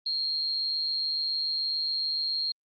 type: tone with amplitude modulation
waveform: sine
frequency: 4234 Hz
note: C8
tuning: 20 cents sharp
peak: -24 dBFS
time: 0.06-2.52 s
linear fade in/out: 5 ms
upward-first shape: sine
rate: 147 Hz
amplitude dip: 55%
effects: Opus 48 kbps